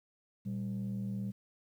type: tone pair together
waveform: sine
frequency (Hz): 117.49 / 196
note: A#2 / G3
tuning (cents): +14 / 0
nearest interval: major sixth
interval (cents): 886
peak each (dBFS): -37 / -34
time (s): 0.45-1.32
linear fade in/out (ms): 20
effects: tanh soft clip ceiling -31 dBFS + 11-bit